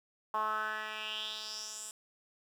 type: tone with band-pass filter sweep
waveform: 10% pulse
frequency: 215.5 Hz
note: A3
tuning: 36 cents flat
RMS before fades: -38 dBFS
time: 0.34-1.91 s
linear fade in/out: 2 ms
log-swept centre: 1000 to 8500 Hz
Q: 4.4
effects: 10-bit